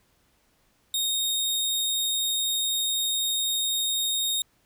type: tone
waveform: sawtooth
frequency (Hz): 3712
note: A#7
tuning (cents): -8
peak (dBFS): -21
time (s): 0.94-4.42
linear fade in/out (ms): 2
effects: pink hiss -66 dBFS RMS until 4.65 s